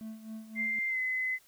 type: tone with tremolo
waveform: triangle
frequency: 220 Hz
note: A3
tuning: in tune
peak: -36 dBFS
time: 0.01-0.79 s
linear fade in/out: 0 ms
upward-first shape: sine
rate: 3.8 Hz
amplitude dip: 70%
type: tone with pitch glide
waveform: sine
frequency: 2093 to 2033 Hz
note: C7 to B6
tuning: 0 to +50 cents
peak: -29 dBFS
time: 0.55-1.39 s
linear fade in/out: 50 ms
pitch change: -50 cents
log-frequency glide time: 0.88-0.99 s
effects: white hiss -63 dBFS RMS until 1.47 s